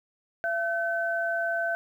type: tone pair together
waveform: sine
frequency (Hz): 676.6 / 1526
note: E5 / G6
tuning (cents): +45 / -47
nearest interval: octave + major second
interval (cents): 1408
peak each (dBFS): -28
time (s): 0.44-1.75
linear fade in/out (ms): 0
effects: 10-bit